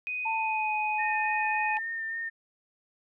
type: tone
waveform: sine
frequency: 2495 Hz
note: D#7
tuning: 4 cents sharp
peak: -30 dBFS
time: 0.07-1.77 s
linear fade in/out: 0 ms
type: tone with pitch glide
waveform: sine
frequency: 892 to 855.7 Hz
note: A5 to A5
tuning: +23 to -48 cents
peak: -28 dBFS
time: 0.25-1.79 s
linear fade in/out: 10 ms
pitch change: -71 cents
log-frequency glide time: 0.36-0.74 s
type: tone with vibrato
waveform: sine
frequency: 1817 Hz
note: A#6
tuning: 45 cents flat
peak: -31 dBFS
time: 0.98-2.3 s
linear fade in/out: 20 ms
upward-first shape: sine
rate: 3.5 Hz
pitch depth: 17 cents each way
effects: none